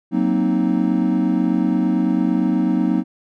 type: chord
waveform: triangle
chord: C half-diminished seventh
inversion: second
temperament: equal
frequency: 185 / 233.1 / 261.6 / 311.1 Hz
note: Gb3 / Bb3 / C4 / Eb4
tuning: 0 / 0 / 0 / 0 cents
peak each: -19 dBFS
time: 0.11-3.04 s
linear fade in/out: 50 ms
effects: none